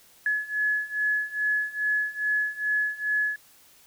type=beating tone pair; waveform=sine; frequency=1700 / 1702.4 Hz; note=G#6 / G#6; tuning=+40 / +42 cents; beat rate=2.4 Hz; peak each=-28 / -26 dBFS; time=0.26-3.36 s; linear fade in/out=2 ms; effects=white hiss -56 dBFS RMS until 3.86 s